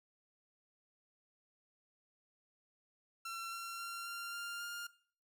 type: tone with pitch steps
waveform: sawtooth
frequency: 1355 / 1365.2 / 1375.5 / 1385.9 / 1396.3 / 1406.8 Hz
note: E6 / F6 / F6 / F6 / F6 / F6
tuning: +47 / -40 / -27 / -14 / -1 / +12 cents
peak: -38 dBFS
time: 3.25-4.87 s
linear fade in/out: 5 ms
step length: 270 ms
effects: noise-tail reverb RT60 0.5 s tail -19 dB re dry